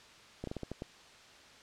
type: slowing click train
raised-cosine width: 2 ms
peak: -25 dBFS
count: 7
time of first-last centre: 0.44-0.821 s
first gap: 33 ms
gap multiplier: 1.26
effects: white hiss -56 dBFS RMS until 1.62 s + low-pass 5000 Hz 12 dB/octave